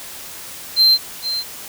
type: tone with echo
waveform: sine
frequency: 4132 Hz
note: C8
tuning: 22 cents flat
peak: -6 dBFS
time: 0.76-0.98 s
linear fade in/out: 50 ms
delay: 460 ms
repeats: 1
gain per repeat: -13 dB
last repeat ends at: 1.44 s
effects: tanh soft clip ceiling -8 dBFS + white hiss -34 dBFS RMS until 1.68 s